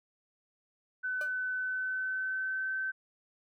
sine tone with pitch glide, 1509 to 1539.8 Hz, F#6 to G6, +34 to -31 cents, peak -31 dBFS, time 1.03-2.92 s, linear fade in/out 20 ms, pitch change +35 cents, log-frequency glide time 1.54-2.75 s
35% pulse tone with exponential decay, 600 Hz, D5, 37 cents sharp, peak -36 dBFS, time 1.21-1.33 s, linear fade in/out 2 ms, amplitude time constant 26 ms
effects none

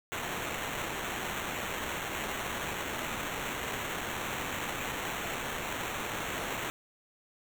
white noise with sample-and-hold, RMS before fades -36 dBFS, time 0.12-6.7 s, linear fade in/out 0 ms, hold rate 4900 Hz, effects none

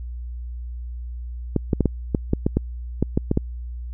clicks, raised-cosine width 3 ms, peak -5 dBFS, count 12, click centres 1.563 / 1.732 / 1.807 / 1.857 / 2.148 / 2.334 / 2.465 / 2.57 / 3.026 / 3.175 / 3.314 / 3.374 s, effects added 60 Hz sine -29 dBFS peak until 3.93 s

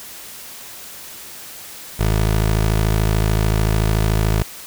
20% pulse tone, 53.6 Hz, A1, 45 cents flat, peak -10 dBFS, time 1.99-4.43 s, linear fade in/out 10 ms, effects white hiss -36 dBFS RMS until 4.66 s

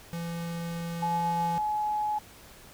square tone, 169 Hz, E3, 43 cents sharp, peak -33 dBFS, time 0.13-1.58 s, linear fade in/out 0 ms
sine tone with pitch glide, 853 to 844.7 Hz, G#5 to G#5, +46 to +29 cents, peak -26 dBFS, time 1.02-2.19 s, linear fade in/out 10 ms, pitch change -17 cents, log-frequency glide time 1.25-1.91 s
effects pink hiss -51 dBFS RMS until 2.73 s

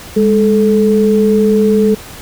sine tone pair together, 205.4 / 435.2 Hz, G#3 / A4, -19 / -19 cents, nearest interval octave + minor second, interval 1300 cents, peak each -10 dBFS, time 0.16-1.95 s, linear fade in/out 10 ms, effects pink hiss -32 dBFS RMS until 2.21 s

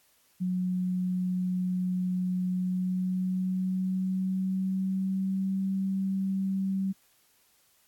sine tone with pitch glide, 182.6 to 192.34 Hz, F#3 to G3, -23 to -33 cents, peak -26 dBFS, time 0.4-6.93 s, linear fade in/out 20 ms, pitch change +90 cents, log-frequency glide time 2.47-5.64 s, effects white hiss -65 dBFS RMS until 7.87 s + AAC 64 kbps

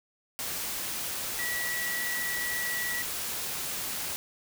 sine tone in noise, 1941 Hz, B6, 31 cents flat, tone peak -31 dBFS, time 1.39-3.02 s, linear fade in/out 0 ms, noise white, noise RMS -34 dBFS, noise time 0.39-4.16 s, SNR 0 dB, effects none

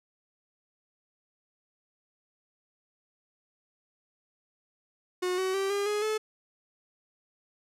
45% pulse tone with pitch steps, 363.4 / 376.2 / 389.5 / 403.2 / 417.4 / 432.2 Hz, F#4 / F#4 / G4 / G4 / G#4 / A4, -31 / +29 / -11 / +49 / +9 / -31 cents, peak -27 dBFS, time 5.22-6.18 s, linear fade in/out 10 ms, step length 160 ms, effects low-pass 11000 Hz 12 dB/octave

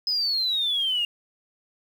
sine exponential sweep, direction down, 5100 to 2800 Hz, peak -21 dBFS, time 0.07-1.05 s, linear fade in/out 2 ms, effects tanh soft clip ceiling -17 dBFS + 8-bit

